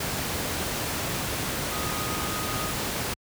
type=tone in noise; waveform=sine; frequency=1244.5 Hz; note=D#6; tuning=in tune; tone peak=-35 dBFS; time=1.71-2.71 s; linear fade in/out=5 ms; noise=pink; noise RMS=-29 dBFS; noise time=0-3.14 s; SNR=-9 dB; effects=high-pass 60 Hz 12 dB/octave